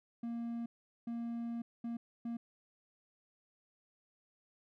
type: tone bursts at uneven times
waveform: triangle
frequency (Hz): 233.7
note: A#3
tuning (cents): +5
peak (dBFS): -35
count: 4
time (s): 0.23-0.66 / 1.07-1.62 / 1.84-1.97 / 2.25-2.37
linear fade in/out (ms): 5
effects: none